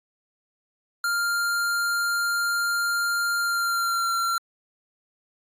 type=tone with pitch glide; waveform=square; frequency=1397 to 1368.3 Hz; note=F6 to F6; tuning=0 to -36 cents; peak=-23 dBFS; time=1.04-4.38 s; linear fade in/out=2 ms; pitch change=-36 cents; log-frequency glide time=3.39-4.12 s; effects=AAC 64 kbps